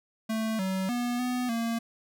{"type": "tone with pitch steps", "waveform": "square", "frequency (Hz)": [221.1, 189.5, 242.6, 248.9, 230.2], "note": ["A3", "F#3", "B3", "B3", "A#3"], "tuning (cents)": [9, 42, -31, 14, -22], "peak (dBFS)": -28, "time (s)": [0.29, 1.79], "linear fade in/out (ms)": 10, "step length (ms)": 300, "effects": []}